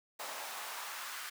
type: noise with high-pass filter sweep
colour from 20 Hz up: pink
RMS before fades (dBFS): -43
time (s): 0.19-1.3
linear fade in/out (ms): 10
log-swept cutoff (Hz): 700 to 1400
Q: 1.6
effects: none